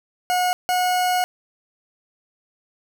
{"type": "tone pair in turn", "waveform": "40% pulse", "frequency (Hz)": [725, 727.6], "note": ["F#5", "F#5"], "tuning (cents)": [-35, -29], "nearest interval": "unison", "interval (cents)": 6, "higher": "second", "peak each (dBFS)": -17, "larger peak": "neither", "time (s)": [[0.3, 0.53], [0.69, 1.24]], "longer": "second", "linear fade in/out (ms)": 0, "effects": []}